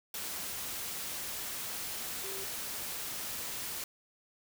sine tone in noise, 390 Hz, G4, 9 cents flat, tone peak -44 dBFS, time 2.24-2.44 s, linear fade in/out 2 ms, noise white, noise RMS -39 dBFS, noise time 0.14-3.84 s, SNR -8 dB, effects none

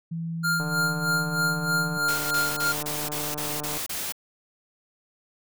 sine tone with pitch glide, 165.5 to 166.84 Hz, E3 to E3, +7 to +21 cents, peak -28 dBFS, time 0.11-1.98 s, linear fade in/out 10 ms, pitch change +14 cents, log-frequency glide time 1.5-1.84 s
square tone with tremolo, 1402 Hz, F6, 6 cents sharp, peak -22 dBFS, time 0.43-2.73 s, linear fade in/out 20 ms, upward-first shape sine, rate 3.2 Hz, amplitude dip 75%
click train, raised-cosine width 1 ms, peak -22 dBFS, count 474, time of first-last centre 0.6-3.774 s, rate 149 Hz
white noise bursts, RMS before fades -31 dBFS, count 8, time 2.08-4.123 s, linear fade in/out 5 ms, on 230 ms, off 29 ms
effects none

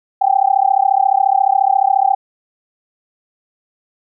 sine tone with amplitude modulation, 781 Hz, G5, 7 cents flat, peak -6 dBFS, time 0.21-2.15 s, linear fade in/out 10 ms, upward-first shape sine, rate 34.3 Hz, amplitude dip 100%, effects none

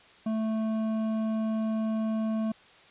sine tone with hard clipping, 220 Hz, A3, in tune, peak -28 dBFS, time 0.26-2.52 s, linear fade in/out 5 ms, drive 9 dB, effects white hiss -55 dBFS RMS until 2.9 s + resampled to 8000 Hz

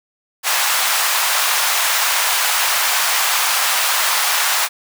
pink high-pass noise, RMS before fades -17 dBFS, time 0.43-4.69 s, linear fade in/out 50 ms, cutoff 820 Hz, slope 24 dB/octave, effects none

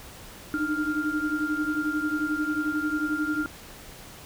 sine tone cluster, 298.6 / 309.8 / 1398 Hz, D4 / D#4 / F6, +29 / -7 / +1 cents, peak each -29 dBFS, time 0.54-3.46 s, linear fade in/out 0 ms, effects pink hiss -45 dBFS RMS until 4.25 s

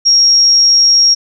sine tone, 5588 Hz, F8, in tune, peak -5 dBFS, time 0.05-1.15 s, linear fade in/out 20 ms, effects none

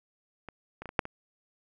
clicks, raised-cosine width 0.5 ms, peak -26 / -25 / -24 / -25 / -7 / -23 dBFS, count 6, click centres 0.487 / 0.82 / 0.857 / 0.891 / 0.992 / 1.054 s, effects none

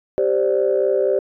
sine chord, G suspended fourth, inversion none, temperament equal, 392 / 523.3 / 587.3 Hz, G4 / C5 / D5, 0 / 0 / 0 cents, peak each -18 / -19 / -20 dBFS, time 0.18-1.19 s, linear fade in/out 0 ms, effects tanh soft clip ceiling -7 dBFS

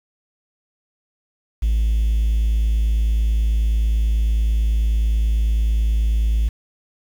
triangle tone, 54.6 Hz, A1, 13 cents flat, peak -12 dBFS, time 1.62-6.49 s, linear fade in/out 10 ms, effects tanh soft clip ceiling -10 dBFS + 7-bit

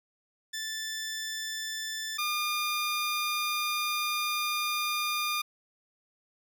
15% pulse tone pair in turn, 1760 / 1209.3 Hz, A6 / D#6, 0 / -50 cents, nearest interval tritone, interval 650 cents, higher first, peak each -27 / -22 dBFS, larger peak second, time 0.53-2.18 / 2.18-5.42 s, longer second, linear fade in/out 10 ms, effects none

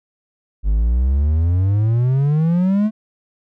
triangle exponential sweep, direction up, 49 to 220 Hz, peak -11 dBFS, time 0.63-2.91 s, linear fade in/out 50 ms, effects none

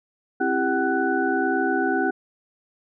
sine tone cluster, 265.3 / 333.7 / 395.4 / 756 / 1487 Hz, C4 / E4 / G4 / F#5 / F#6, +24 / +21 / +15 / +37 / +8 cents, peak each -26 dBFS, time 0.4-2.11 s, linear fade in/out 10 ms, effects none

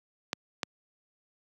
clicks, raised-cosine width 0.2 ms, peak -11 dBFS, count 2, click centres 0.331 / 0.632 s, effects high-pass 150 Hz 12 dB/octave

